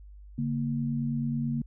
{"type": "tone pair together", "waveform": "sine", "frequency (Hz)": [143.85, 233.1], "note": ["D3", "A#3"], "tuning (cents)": [-36, 0], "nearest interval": "minor sixth", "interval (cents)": 836, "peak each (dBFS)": [-30, -29], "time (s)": [0.38, 1.62], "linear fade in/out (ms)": 5, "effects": ["added 50 Hz sine -45 dBFS peak until 1.66 s"]}